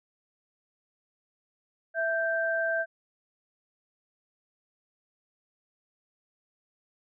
sine tone pair together, 659.3 / 1568 Hz, E5 / G6, 0 / 0 cents, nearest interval octave + minor third, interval 1500 cents, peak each -28 dBFS, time 1.94-2.86 s, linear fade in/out 50 ms, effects none

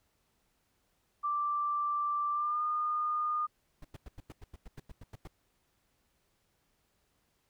sine tone with pitch glide, 1174.7 to 1219.6 Hz, D6 to D#6, 0 to -35 cents, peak -29 dBFS, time 1.23-3.47 s, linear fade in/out 20 ms, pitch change +65 cents, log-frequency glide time 2.32-2.63 s
brown noise bursts, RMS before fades -45 dBFS, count 13, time 3.82-5.275 s, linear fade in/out 5 ms, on 27 ms, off 92 ms
effects pink hiss -75 dBFS RMS until 7.49 s

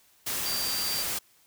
sine tone in noise, 4699 Hz, D8, in tune, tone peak -31 dBFS, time 0.45-1.03 s, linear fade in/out 10 ms, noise white, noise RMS -31 dBFS, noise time 0.26-1.19 s, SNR -3 dB, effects white hiss -62 dBFS RMS until 1.46 s

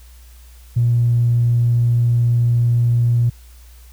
triangle tone with tanh clipping, 119.1 Hz, A#2, 38 cents sharp, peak -12 dBFS, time 0.76-3.3 s, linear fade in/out 10 ms, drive 4 dB, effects added 60 Hz sine -40 dBFS peak until 3.92 s + white hiss -51 dBFS RMS until 3.92 s

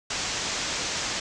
white low-pass noise, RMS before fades -30 dBFS, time 0.1-1.2 s, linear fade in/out 5 ms, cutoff 7200 Hz, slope 48 dB/octave, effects resampled to 22050 Hz

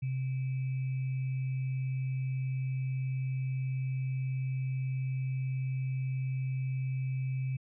sine tone with sample-and-hold, 130.81 Hz, C3, in tune, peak -30 dBFS, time 0.02-7.57 s, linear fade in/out 10 ms, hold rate 2450 Hz, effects resampled to 8000 Hz

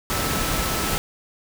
sine tone in noise, 1313 Hz, E6, 7 cents flat, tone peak -32 dBFS, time 0.1-0.98 s, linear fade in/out 0 ms, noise pink, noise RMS -24 dBFS, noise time 0.1-0.98 s, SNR -11 dB, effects none

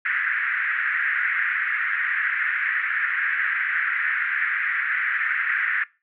white band-pass noise, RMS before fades -24 dBFS, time 0.05-5.84 s, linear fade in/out 5 ms, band 1500 to 2000 Hz, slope 48 dB/octave, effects noise-tail reverb RT60 0.3 s tail -22 dB re dry

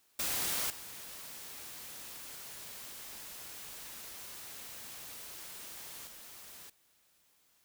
white noise with level steps, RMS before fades -34 / -47 / -51 dBFS, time 0.19-6.7 s, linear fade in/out 5 ms, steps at 0.7 / 6.07 s, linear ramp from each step 2 ms, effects white hiss -70 dBFS RMS until 7.64 s

